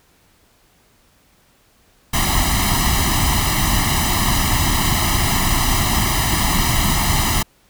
pink noise with comb filter, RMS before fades -17 dBFS, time 2.13-7.43 s, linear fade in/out 10 ms, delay 1 ms, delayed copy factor +1, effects pink hiss -56 dBFS RMS until 7.69 s

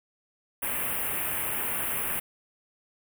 white band-stop noise, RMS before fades -30 dBFS, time 0.62-2.2 s, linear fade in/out 10 ms, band 2900 to 9400 Hz, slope 48 dB/octave, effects none

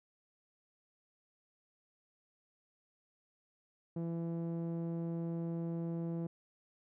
sawtooth tone with low-pass filter, 167.4 Hz, E3, 27 cents sharp, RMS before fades -38 dBFS, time 3.96-6.27 s, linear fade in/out 5 ms, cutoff 460 Hz, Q 0.86, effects none

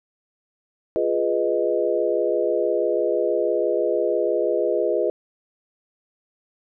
sine chord, F half-diminished seventh, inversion none, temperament equal, 349.2 / 415.3 / 493.9 / 622.3 Hz, F4 / Ab4 / Cb5 / Eb5, 0 / 0 / 0 / 0 cents, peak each -25 / -24 / -24 / -24 dBFS, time 0.96-5.1 s, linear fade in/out 0 ms, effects none

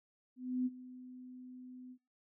sine tone with ADSR envelope, 252.7 Hz, B3, 40 cents sharp, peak -30 dBFS, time 0.36-1.98 s, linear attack 300 ms, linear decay 33 ms, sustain -18 dB, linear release 66 ms, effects noise-tail reverb RT60 0.6 s tail -25 dB re dry

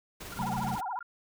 pink noise with tremolo, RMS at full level -41 dBFS, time 0.2-0.81 s, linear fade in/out 10 ms, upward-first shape sine, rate 19 Hz, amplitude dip 35%
sine tone bursts, 1396.9 Hz, F6, in tune, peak -40 dBFS, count 15, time 0.32-1.028 s, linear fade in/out 2 ms, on 22 ms, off 27 ms
sine chord, F# diminished, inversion second, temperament equal with one note detuned, 130.81 / 186.71 / 220 Hz, C3 / F#3 / A3, 0 / +16 / 0 cents, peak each -37 dBFS, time 0.38-0.76 s, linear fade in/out 10 ms
sine tone with vibrato, 857 Hz, A5, 46 cents flat, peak -32 dBFS, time 0.39-0.99 s, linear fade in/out 0 ms, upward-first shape sine, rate 14 Hz, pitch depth 270 cents each way
effects none

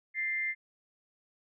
sine tone pair together, 1772.9 / 2093 Hz, A6 / C7, +13 / 0 cents, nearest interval minor third, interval 287 cents, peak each -39 / -30 dBFS, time 0.14-0.55 s, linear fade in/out 50 ms, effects none

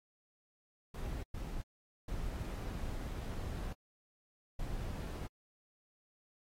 brown noise bursts at uneven times, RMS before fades -40 dBFS, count 4, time 0.94-1.23 / 1.34-1.62 / 2.08-3.73 / 4.59-5.27 s, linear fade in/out 5 ms, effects AAC 48 kbps

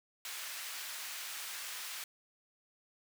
pink high-pass noise, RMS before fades -43 dBFS, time 0.25-2.04 s, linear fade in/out 2 ms, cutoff 1600 Hz, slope 12 dB/octave, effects none

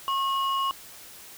sine tone pair together, 1087.3 / 2900 Hz, C#6 / F#7, -34 / -35 cents, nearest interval octave + perfect fourth, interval 1699 cents, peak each -23 / -30 dBFS, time 0.08-0.71 s, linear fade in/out 0 ms, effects tanh soft clip ceiling -19 dBFS + white hiss -46 dBFS RMS until 1.37 s

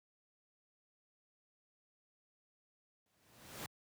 pink noise with exponential growth, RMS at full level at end -42 dBFS, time 3.06-3.66 s, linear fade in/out 1 ms, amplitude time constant 130 ms, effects high-pass 100 Hz 12 dB/octave

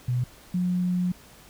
sine tone pair in turn, 123.9 / 179.8 Hz, B2 / F#3, +6 / -49 cents, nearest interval tritone, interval 645 cents, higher second, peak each -22 dBFS, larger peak neither, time 0.08-0.24 / 0.54-1.12 s, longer second, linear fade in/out 5 ms, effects pink hiss -51 dBFS RMS until 1.49 s

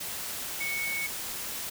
sine tone in noise, 2217 Hz, C#7, in tune, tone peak -30 dBFS, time 0.6-1.07 s, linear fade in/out 10 ms, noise white, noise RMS -36 dBFS, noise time 0-1.7 s, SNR +3 dB, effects none

